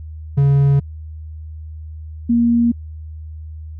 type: tone pair in turn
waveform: triangle / sine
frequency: 140 / 235.5 Hz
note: C#3 / A#3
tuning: +18 / +18 cents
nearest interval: major sixth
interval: 900 cents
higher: second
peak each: -8 / -11 dBFS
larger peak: first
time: 0.37-0.8 / 2.29-2.72 s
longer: neither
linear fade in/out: 10 ms
effects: added 78 Hz sine -29 dBFS peak until 3.79 s